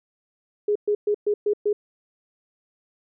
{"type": "tone bursts", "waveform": "sine", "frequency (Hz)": 415.3, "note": "G#4", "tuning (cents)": 0, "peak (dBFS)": -18, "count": 6, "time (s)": [0.68, 1.73], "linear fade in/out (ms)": 5, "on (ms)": 75, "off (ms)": 120, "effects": []}